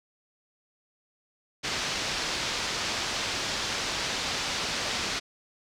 white low-pass noise, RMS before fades -31 dBFS, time 1.63-5.2 s, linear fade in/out 20 ms, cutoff 5700 Hz, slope 24 dB/octave, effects none

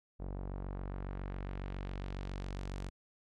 sawtooth tone with low-pass filter sweep, 47.27 Hz, F#1, 38 cents sharp, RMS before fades -41 dBFS, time 0.19-2.9 s, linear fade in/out 20 ms, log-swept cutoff 720 to 8200 Hz, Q 0.94, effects none

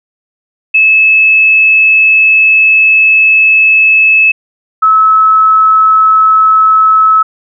sine tone pair in turn, 2600 / 1296.3 Hz, E7 / E6, -24 / -29 cents, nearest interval octave, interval 1205 cents, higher first, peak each -3 dBFS, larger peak neither, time 0.74-4.32 / 4.82-7.23 s, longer first, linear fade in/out 10 ms, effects none

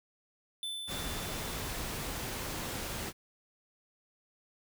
square tone with exponential decay, 3520 Hz, A7, in tune, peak -35 dBFS, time 0.63-2.52 s, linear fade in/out 1 ms, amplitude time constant 410 ms
pink noise, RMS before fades -38 dBFS, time 0.87-3.13 s, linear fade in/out 50 ms
effects none

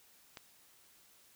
click, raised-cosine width 0.2 ms, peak -28 dBFS, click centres 0.372 s, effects white hiss -64 dBFS RMS until 1.35 s

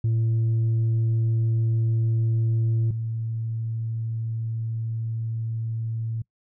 sine tone pair in turn, 113.3 / 113.3 Hz, A#2 / A#2, -49 / -49 cents, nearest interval unison, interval 0 cents, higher neither, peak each -17 / -25 dBFS, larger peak first, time 0.04-2.91 / 2.91-6.22 s, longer second, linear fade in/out 5 ms, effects noise-tail reverb RT60 0.1 s tail -25 dB re dry + tanh soft clip ceiling -18 dBFS

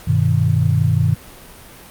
sine chord, G augmented, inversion none, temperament equal, 98 / 123.47 / 155.56 Hz, G2 / B2 / D#3, 0 / 0 / 0 cents, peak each -17 dBFS, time 0.07-1.15 s, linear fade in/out 10 ms, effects pink hiss -40 dBFS RMS until 1.9 s + Opus 48 kbps

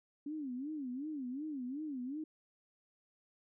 sine tone with vibrato, 277.2 Hz, C#4, in tune, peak -38 dBFS, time 0.26-2.24 s, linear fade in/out 5 ms, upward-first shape sine, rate 2.7 Hz, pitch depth 210 cents each way, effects none

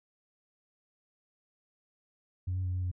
sine tone with pitch steps, 91.2 / 92.9 / 90.8 / 91.4 / 90.1 Hz, F#2 / F#2 / F#2 / F#2 / F#2, -24 / +7 / -32 / -21 / -45 cents, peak -28 dBFS, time 2.47-2.915 s, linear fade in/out 10 ms, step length 89 ms, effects tanh soft clip ceiling -27 dBFS

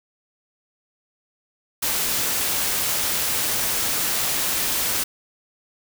white noise, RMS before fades -23 dBFS, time 1.82-5.04 s, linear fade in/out 10 ms, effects none

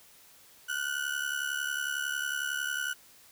35% pulse ring-modulated tone, 1480 Hz, F#6, in tune, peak -26 dBFS, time 0.68-2.94 s, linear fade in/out 20 ms, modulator 35.5 Hz, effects white hiss -57 dBFS RMS until 3.31 s

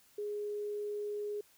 sine tone, 415.3 Hz, G#4, in tune, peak -35 dBFS, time 0.18-1.41 s, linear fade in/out 5 ms, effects white hiss -65 dBFS RMS until 1.57 s

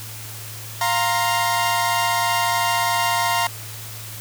sawtooth chord, F suspended fourth, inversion none, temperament equal with one note detuned, 698.5 / 932.3 / 1055.6 Hz, F5 / Bb5 / C6, 0 / 0 / +15 cents, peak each -20 / -17 / -21 dBFS, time 0.81-3.47 s, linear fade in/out 2 ms, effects added 109 Hz sine -36 dBFS peak until 4.2 s + white hiss -36 dBFS RMS until 4.2 s

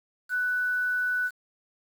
sine tone with quantisation, 1488 Hz, F#6, 9 cents sharp, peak -24 dBFS, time 0.29-1.31 s, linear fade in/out 50 ms, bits 8, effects none

